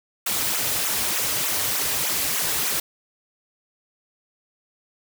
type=noise with flanger; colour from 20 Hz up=white; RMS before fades=-24 dBFS; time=0.26-2.8 s; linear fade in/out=5 ms; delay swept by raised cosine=0.2 to 5.9 ms; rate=3.3 Hz; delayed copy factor=-0.9; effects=none